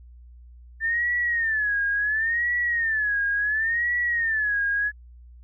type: tone with vibrato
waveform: sine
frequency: 1777 Hz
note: A6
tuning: 17 cents sharp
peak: -21 dBFS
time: 0.8-4.92 s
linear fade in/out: 50 ms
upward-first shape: sine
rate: 0.71 Hz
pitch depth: 150 cents each way
effects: added 60 Hz sine -44 dBFS peak until 5.43 s